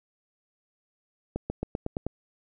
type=accelerating click train; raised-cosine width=2 ms; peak=-16 dBFS; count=7; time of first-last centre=1.36-2.066 s; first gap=140 ms; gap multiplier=0.93; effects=none